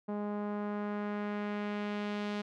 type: tone with low-pass filter sweep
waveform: sawtooth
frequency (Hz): 206.9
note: G#3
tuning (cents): -6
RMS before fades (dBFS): -36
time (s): 0.08-2.42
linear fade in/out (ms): 10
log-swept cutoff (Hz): 880 to 3900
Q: 1.1
effects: none